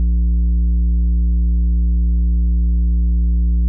sine tone with tanh clipping, 58.27 Hz, A#1, in tune, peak -13 dBFS, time 0-3.68 s, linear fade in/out 0 ms, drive 7 dB, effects none

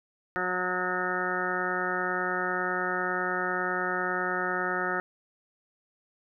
harmonic tone, 182 Hz, F#3, 28 cents flat, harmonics 1 / 2 / 3 / 4 / 5 / 7 / 8 / 9 / 10, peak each -40 / -34 / -38 / -36 / -39 / -33 / -33 / -40 / -34 dBFS, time 0.36-5 s, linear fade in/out 0 ms, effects none

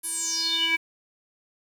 square tone with band-pass filter sweep, 329.3 Hz, E4, 2 cents flat, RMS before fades -26 dBFS, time 0.03-0.77 s, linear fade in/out 20 ms, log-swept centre 11000 to 2200 Hz, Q 8.3, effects 8-bit

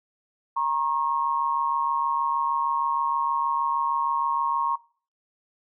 sine tone pair together, 940 / 1086.4 Hz, A#5 / C#6, +14 / -35 cents, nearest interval minor third, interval 251 cents, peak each -25 dBFS, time 0.56-4.76 s, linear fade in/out 10 ms, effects noise-tail reverb RT60 0.4 s tail -19 dB re dry

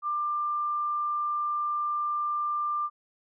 sine tone, 1190 Hz, D6, 22 cents sharp, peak -26 dBFS, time 0.02-2.9 s, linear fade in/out 50 ms, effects none

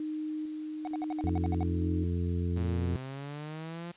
sine tone with tremolo, 308 Hz, D#4, 17 cents flat, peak -32 dBFS, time 0-2.04 s, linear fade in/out 2 ms, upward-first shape square, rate 1.1 Hz, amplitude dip 30%
triangle tone bursts, 739 Hz, F#5, 2 cents flat, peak -33 dBFS, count 10, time 0.85-1.63 s, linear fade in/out 0 ms, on 24 ms, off 60 ms
harmonic tone, 87.31 Hz, F2, in tune, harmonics 1 / 2 / 3 / 4 / 5, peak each -29 / -35 / -39 / -41 / -43 dBFS, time 1.24-2.96 s, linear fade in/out 0 ms
sawtooth linear sweep, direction up, 108.5 to 174.3 Hz, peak -34 dBFS, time 2.56-3.92 s, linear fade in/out 10 ms
effects white hiss -58 dBFS RMS until 3.96 s + resampled to 8000 Hz

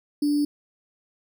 sine tone with sample-and-hold, 292.3 Hz, D4, 8 cents flat, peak -19 dBFS, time 0.22-0.45 s, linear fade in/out 5 ms, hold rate 4900 Hz, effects none

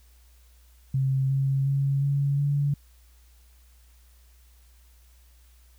sine tone with pitch steps, 133.7 / 135.96 / 138.26 / 140.59 / 142.97 Hz, C3 / C#3 / C#3 / C#3 / D3, +38 / -33 / -4 / +25 / -46 cents, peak -21 dBFS, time 0.94-2.74 s, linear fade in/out 5 ms, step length 360 ms, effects added 60 Hz sine -53 dBFS peak until 5.78 s + white hiss -63 dBFS RMS until 5.78 s

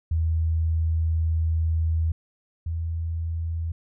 sine tone pair in turn, 81 / 82.42 Hz, E2 / E2, -30 / 0 cents, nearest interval unison, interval 30 cents, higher second, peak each -20 / -25 dBFS, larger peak first, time 0.11-2.12 / 2.66-3.72 s, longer first, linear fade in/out 5 ms, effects none

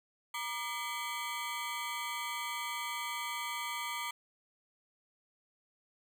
20% pulse ring-modulated tone, 1075 Hz, C6, 47 cents sharp, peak -28 dBFS, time 0.34-4.11 s, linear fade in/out 5 ms, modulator 125 Hz, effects none

